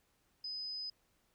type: tone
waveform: sine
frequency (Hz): 5020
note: D#8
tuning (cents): +15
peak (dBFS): -39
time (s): 0.44-0.9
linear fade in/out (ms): 5
effects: pink hiss -75 dBFS RMS until 1.34 s